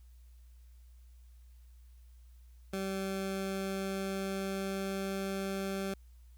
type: tone with pitch glide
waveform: 20% pulse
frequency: 193 to 194.23 Hz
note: G3 to G3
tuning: -27 to -16 cents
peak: -29 dBFS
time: 2.73-5.94 s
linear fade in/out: 5 ms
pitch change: +11 cents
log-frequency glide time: 3.08-5.11 s
effects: added 60 Hz sine -53 dBFS peak until 6.37 s + white hiss -73 dBFS RMS until 6.37 s